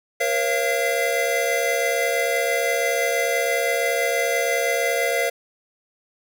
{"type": "tone cluster", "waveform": "square", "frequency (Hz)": [472.9, 542, 681, 2049], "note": ["A#4", "C#5", "F5", "C7"], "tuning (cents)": [25, -39, -44, -37], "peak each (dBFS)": -26, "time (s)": [0.2, 5.3], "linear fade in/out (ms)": 10, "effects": []}